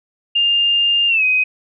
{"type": "tone with pitch glide", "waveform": "sine", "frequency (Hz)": [2807, 2515], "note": ["F7", "D#7"], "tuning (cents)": [8, 18], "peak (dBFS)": -12, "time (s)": [0.35, 1.44], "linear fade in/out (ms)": 10, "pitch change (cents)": -190, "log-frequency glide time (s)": [1.08, 1.24], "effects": []}